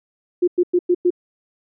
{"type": "tone bursts", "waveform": "sine", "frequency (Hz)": 355.4, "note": "F4", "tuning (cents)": 30, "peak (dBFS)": -12, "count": 5, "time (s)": [0.42, 1.105], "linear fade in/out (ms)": 10, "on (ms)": 57, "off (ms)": 100, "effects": []}